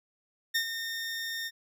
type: tone with ADSR envelope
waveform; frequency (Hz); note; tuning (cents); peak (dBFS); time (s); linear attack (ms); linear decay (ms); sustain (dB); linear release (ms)
20% pulse; 1827; A#6; -35; -19; 0.54-1.51; 16; 86; -9; 44
effects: none